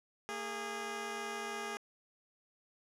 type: tone pair together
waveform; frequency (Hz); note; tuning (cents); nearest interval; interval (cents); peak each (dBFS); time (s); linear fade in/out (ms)
10% pulse; 226.8 / 410.4; A#3 / G#4; -47 / -21; minor seventh; 1026; -37 / -31; 0.29-1.77; 0
effects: low-pass 10000 Hz 12 dB/octave